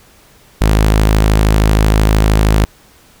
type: tone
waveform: sawtooth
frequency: 53 Hz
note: G#1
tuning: 36 cents sharp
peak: -4 dBFS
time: 0.61-2.65 s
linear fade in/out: 0 ms
effects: pink hiss -46 dBFS RMS until 3.2 s